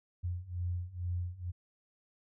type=beating tone pair; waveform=sine; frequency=87.31 / 89.51 Hz; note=F2 / F2; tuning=0 / +43 cents; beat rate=2.2 Hz; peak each=-38 / -36 dBFS; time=0.23-1.52 s; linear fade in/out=20 ms; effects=none